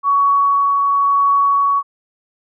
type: tone with tremolo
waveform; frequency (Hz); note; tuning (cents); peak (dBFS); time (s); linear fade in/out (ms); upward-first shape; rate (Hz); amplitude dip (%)
sine; 1122; C#6; +21; -10; 0.03-1.83; 50; triangle; 0.97; 25
effects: none